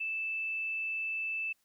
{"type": "tone", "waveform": "sine", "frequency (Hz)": 2637, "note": "E7", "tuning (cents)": 0, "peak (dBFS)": -32, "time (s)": [0, 1.53], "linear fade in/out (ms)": 10, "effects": ["white hiss -74 dBFS RMS until 1.64 s"]}